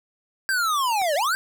square linear two-way sweep, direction down then up, 1600 to 550 to 1600 Hz, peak -21 dBFS, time 0.49-1.35 s, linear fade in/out 0 ms, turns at 1.15 s
click, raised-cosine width 0.5 ms, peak -24 dBFS, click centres 1.017 s
effects none

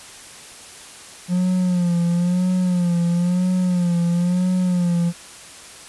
triangle tone with vibrato, 177.4 Hz, F3, 27 cents sharp, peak -14 dBFS, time 1.28-5.13 s, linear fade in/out 50 ms, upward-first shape sine, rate 1 Hz, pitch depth 60 cents each way, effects white hiss -40 dBFS RMS until 5.88 s + resampled to 24000 Hz

